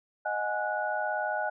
sine tone cluster, 620 / 735 / 833 / 1468 Hz, D#5 / F#5 / G#5 / F#6, -6 / -12 / +5 / -14 cents, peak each -33 / -35 / -33 / -33 dBFS, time 0.25-1.5 s, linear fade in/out 10 ms, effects none

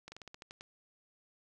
slowing click train, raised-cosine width 0.2 ms, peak -30 dBFS, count 9, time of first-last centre 0.08-0.609 s, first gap 40 ms, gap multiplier 1.14, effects none

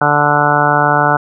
harmonic tone, 146.83 Hz, D3, in tune, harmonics 1 / 2 / 3 / 4 / 5 / 6 / 7 / 8 / 9 / 10, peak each -19 / -22 / -22 / -19 / -16 / -16 / -20 / -22 / -17 / -16 dBFS, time 0.01-1.17 s, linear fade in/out 5 ms, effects none

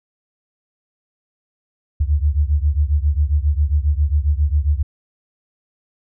sine beating tone pair, 70.9 / 78.3 Hz, C#2 / D#2, +40 / +11 cents, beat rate 7.4 Hz, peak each -16 / -18 dBFS, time 2-4.83 s, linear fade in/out 10 ms, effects none

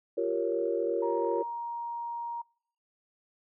sine chord, G half-diminished seventh, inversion third, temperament equal, 349.2 / 392 / 466.2 / 554.4 Hz, F4 / G4 / Bb4 / Db5, 0 / 0 / 0 / 0 cents, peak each -32 / -34 / -30 / -33 dBFS, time 0.17-1.43 s, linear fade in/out 10 ms
sine tone, 940 Hz, A#5, 14 cents sharp, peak -33 dBFS, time 1.02-2.42 s, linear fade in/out 10 ms
effects noise-tail reverb RT60 0.6 s tail -26 dB re dry + tanh soft clip ceiling -14 dBFS

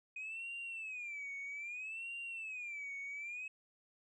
sine tone with vibrato, 2484 Hz, D#7, 3 cents flat, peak -40 dBFS, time 0.16-3.48 s, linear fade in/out 5 ms, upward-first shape sine, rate 0.62 Hz, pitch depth 190 cents each way, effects tanh soft clip ceiling -39 dBFS

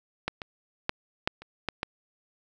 clicks, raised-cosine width 0.3 ms, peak -12 / -20 / -9 / -8 / -28 / -12 / -13 dBFS, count 7, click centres 0.28 / 0.418 / 0.894 / 1.275 / 1.42 / 1.687 / 1.831 s, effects none

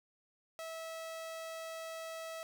sawtooth tone, 650 Hz, E5, 24 cents flat, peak -38 dBFS, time 0.59-2.43 s, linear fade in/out 0 ms, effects none

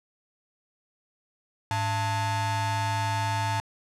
45% pulse ring-modulated tone, 392 Hz, G4, in tune, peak -22 dBFS, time 1.71-3.6 s, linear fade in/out 0 ms, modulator 497 Hz, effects low-pass 9000 Hz 12 dB/octave

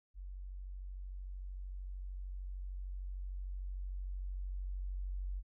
sine tone with level ramp, 46.61 Hz, F#1, 13 cents sharp, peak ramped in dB -43 to -36 dBFS, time 0.14-5.43 s, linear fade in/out 50 ms, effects none

